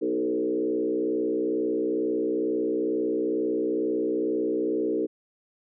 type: tone with frequency modulation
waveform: sine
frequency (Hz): 380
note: F#4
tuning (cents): +46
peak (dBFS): -23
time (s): 0.01-5.07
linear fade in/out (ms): 20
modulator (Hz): 62.2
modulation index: 1.6
effects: none